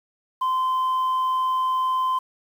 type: tone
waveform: sine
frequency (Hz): 1033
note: C6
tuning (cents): -22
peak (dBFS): -17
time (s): 0.41-2.19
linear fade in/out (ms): 10
effects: tanh soft clip ceiling -19 dBFS + 8-bit